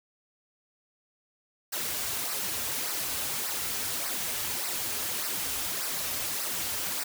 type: noise with flanger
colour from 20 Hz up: white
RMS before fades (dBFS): -32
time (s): 1.72-7.04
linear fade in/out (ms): 10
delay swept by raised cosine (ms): 0.29 to 6.19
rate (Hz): 1.7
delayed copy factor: -0.65
effects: none